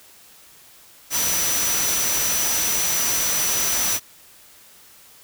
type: tone in noise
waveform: sine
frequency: 5920 Hz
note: F#8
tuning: in tune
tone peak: -23 dBFS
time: 1.1-4 s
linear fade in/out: 50 ms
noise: white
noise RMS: -23 dBFS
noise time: 1.1-4 s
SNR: -3 dB
effects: white hiss -49 dBFS RMS until 5.23 s